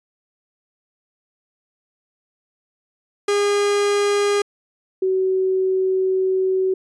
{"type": "tone pair in turn", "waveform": ["45% pulse", "sine"], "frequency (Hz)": [407.6, 377], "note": ["G#4", "F#4"], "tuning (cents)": [-32, 32], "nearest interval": "minor second", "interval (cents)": 136, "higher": "first", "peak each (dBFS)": -16, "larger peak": "neither", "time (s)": [[3.28, 4.42], [5.02, 6.74]], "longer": "second", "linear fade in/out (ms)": 5, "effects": ["resampled to 22050 Hz"]}